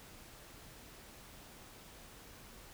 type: silence
effects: pink hiss -55 dBFS RMS until 2.73 s